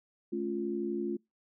sine chord, A augmented, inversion none, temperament equal with one note detuned, 216.7 / 277.2 / 349.2 Hz, A3 / C#4 / E#4, -26 / 0 / 0 cents, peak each -36 / -38 / -33 dBFS, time 0.32-1.17 s, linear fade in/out 10 ms, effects noise-tail reverb RT60 0.2 s tail -25 dB re dry

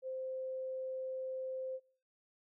sine tone, 521 Hz, C5, 7 cents flat, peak -38 dBFS, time 0.02-1.8 s, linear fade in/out 50 ms, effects noise-tail reverb RT60 0.5 s tail -24 dB re dry

